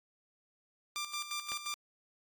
10% pulse tone with tremolo, 1187 Hz, D6, 18 cents sharp, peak -27 dBFS, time 0.96-1.74 s, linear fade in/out 0 ms, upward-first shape square, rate 5.7 Hz, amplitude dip 65%
click, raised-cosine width 0.2 ms, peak -25 dBFS, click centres 1.519 s
effects AAC 64 kbps

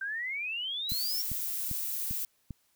sine exponential sweep, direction up, 1545 to 5588 Hz, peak -32 dBFS, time 0.01-1.22 s, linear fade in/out 5 ms
violet noise, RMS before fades -34 dBFS, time 0.89-2.25 s, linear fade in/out 2 ms
click train, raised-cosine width 5 ms, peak -26 dBFS, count 5, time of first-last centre 0.92-2.507 s, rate 2.52 Hz
effects white hiss -71 dBFS RMS until 2.75 s

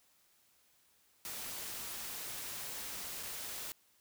white noise with dropouts, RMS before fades -43 dBFS, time 1.25-3.72 s, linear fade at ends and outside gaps 0 ms, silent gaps 3.228-3.232 s, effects white hiss -70 dBFS RMS until 4 s

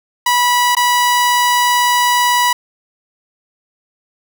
sawtooth tone with dropouts, 978 Hz, B5, 17 cents flat, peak -7 dBFS, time 0.26-2.53 s, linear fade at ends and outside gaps 5 ms, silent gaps 0.751-0.767 s, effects 7-bit

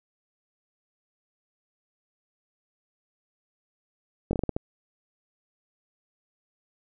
slowing click train, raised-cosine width 2 ms, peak -13 dBFS, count 7, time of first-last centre 4.31-4.565 s, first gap 21 ms, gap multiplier 1.28, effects none

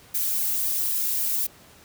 violet noise with flanger, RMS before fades -25 dBFS, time 0.14-1.47 s, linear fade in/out 10 ms, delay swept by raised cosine 1.4 to 3.5 ms, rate 3.8 Hz, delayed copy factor -0.85, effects pink hiss -51 dBFS RMS until 1.84 s + high-pass 60 Hz 12 dB/octave

